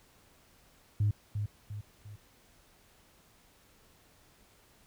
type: tone with echo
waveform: sine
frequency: 103.83 Hz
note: G#2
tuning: in tune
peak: -23 dBFS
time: 1-1.11 s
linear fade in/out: 5 ms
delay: 350 ms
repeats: 3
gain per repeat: -7 dB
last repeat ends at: 2.16 s
effects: tanh soft clip ceiling -21 dBFS + pink hiss -63 dBFS RMS until 4.86 s